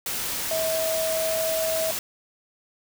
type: tone in noise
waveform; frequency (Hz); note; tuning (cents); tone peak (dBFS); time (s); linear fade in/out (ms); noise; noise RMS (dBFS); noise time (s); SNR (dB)
sine; 644; E5; -41; -24; 0.51-1.91; 2; white; -29; 0.06-1.99; +2
effects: none